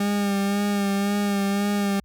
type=tone with vibrato; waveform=40% pulse; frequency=201.2 Hz; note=G3; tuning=45 cents sharp; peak=-20 dBFS; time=0-2 s; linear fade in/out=5 ms; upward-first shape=sine; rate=1.9 Hz; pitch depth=27 cents each way; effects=added 60 Hz sine -53 dBFS peak until 2.04 s